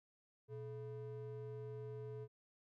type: ring-modulated tone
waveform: triangle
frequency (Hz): 275.7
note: C#4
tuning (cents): -9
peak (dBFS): -40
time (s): 0.48-2.28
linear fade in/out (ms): 50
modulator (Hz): 154
effects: none